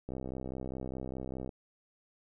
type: click train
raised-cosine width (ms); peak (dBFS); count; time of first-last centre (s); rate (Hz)
2; -26; 92; 0.09-1.492; 64.9
effects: none